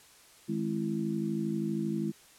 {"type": "harmonic tone with a mistuned harmonic", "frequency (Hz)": 52.6, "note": "G#1", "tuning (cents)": 23, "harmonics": [3, 4, 5, 6], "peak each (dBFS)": [-36, -32, -41, -34], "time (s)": [0.48, 2.12], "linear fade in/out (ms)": 20, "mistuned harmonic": 6, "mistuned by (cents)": 93, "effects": ["white hiss -57 dBFS RMS until 2.38 s", "low-pass 11000 Hz 12 dB/octave"]}